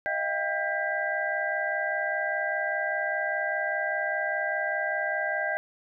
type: tone cluster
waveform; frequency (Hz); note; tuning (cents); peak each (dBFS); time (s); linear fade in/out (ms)
sine; 622 / 687 / 787 / 1597 / 1977; D#5 / F5 / G5 / G6 / B6; -1 / -29 / +7 / +32 / +1; -32 / -35 / -35 / -29 / -35; 0.06-5.57; 0
effects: none